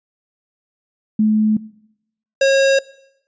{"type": "tone pair in turn", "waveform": ["sine", "square"], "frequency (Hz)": [215.3, 543.6], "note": ["A3", "C#5"], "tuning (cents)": [-37, -34], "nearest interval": "octave + major third", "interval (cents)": 1603, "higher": "second", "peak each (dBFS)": -11, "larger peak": "neither", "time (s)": [[1.19, 1.57], [2.41, 2.79]], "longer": "neither", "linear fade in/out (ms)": 5, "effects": ["noise-tail reverb RT60 0.8 s tail -21 dB re dry", "resampled to 16000 Hz"]}